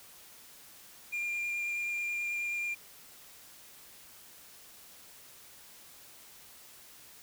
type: tone with vibrato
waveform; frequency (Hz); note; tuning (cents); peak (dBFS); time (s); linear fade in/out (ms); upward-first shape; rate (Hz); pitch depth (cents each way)
sine; 2399; D7; +36; -29; 1.12-2.75; 20; sine; 9.3; 9
effects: tanh soft clip ceiling -31 dBFS + white hiss -54 dBFS RMS until 7.22 s